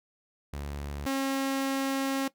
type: tone pair in turn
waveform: sawtooth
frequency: 71.7 / 270.7 Hz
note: D2 / C#4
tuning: -41 / -41 cents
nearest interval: octave + major seventh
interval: 2300 cents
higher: second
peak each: -31 / -23 dBFS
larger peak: second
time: 0.53-1.06 / 1.06-2.28 s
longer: second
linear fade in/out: 5 ms
effects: noise-tail reverb RT60 0.1 s tail -17 dB re dry